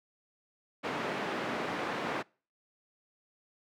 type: band-pass noise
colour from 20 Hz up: pink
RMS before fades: -35 dBFS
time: 0.83-2.23 s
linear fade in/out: 20 ms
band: 240 to 2200 Hz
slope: 12 dB/octave
effects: noise-tail reverb RT60 0.4 s tail -26 dB re dry + high-pass 100 Hz 12 dB/octave